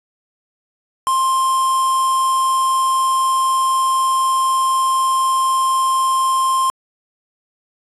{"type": "tone with quantisation", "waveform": "triangle", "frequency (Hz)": 1054, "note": "C6", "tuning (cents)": 12, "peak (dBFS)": -12, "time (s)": [1.07, 6.7], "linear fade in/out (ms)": 0, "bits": 4, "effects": ["resampled to 32000 Hz"]}